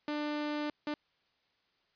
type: tone bursts at uneven times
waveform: sawtooth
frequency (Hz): 297.5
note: D4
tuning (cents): +22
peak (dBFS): -29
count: 2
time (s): 0.08-0.7 / 0.87-0.94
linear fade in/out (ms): 2
effects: white hiss -74 dBFS RMS until 1.95 s + resampled to 11025 Hz